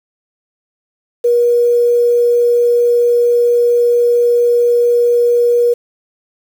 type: tone with quantisation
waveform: sine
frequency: 479.3 Hz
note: A#4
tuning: 48 cents sharp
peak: -8 dBFS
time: 1.24-5.74 s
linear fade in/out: 10 ms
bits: 6
effects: none